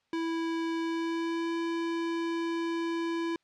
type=tone with pitch glide; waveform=square; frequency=329.6 to 334 Hz; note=E4 to E4; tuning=0 to +23 cents; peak=-30 dBFS; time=0.13-3.36 s; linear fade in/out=2 ms; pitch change=+23 cents; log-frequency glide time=0.8-1.55 s; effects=white hiss -74 dBFS RMS until 3.43 s + low-pass 4000 Hz 12 dB/octave